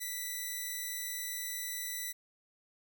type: tone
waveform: 5% pulse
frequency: 1975.5 Hz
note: B6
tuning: in tune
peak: -26 dBFS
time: 0-2.13 s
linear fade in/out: 20 ms
effects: none